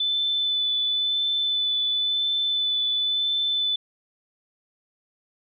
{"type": "tone with vibrato", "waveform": "sine", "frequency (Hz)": 3504, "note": "A7", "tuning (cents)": -8, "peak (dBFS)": -21, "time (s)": [0, 3.76], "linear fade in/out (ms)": 5, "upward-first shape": "sine", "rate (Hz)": 0.96, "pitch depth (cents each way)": 12, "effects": []}